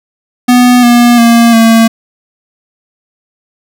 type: tone with pitch steps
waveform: square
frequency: 246.9 / 240 / 233.3 / 226.8 Hz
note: B3 / B3 / A#3 / A#3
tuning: 0 / -49 / +2 / -47 cents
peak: -3 dBFS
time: 0.48-1.88 s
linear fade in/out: 10 ms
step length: 350 ms
effects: none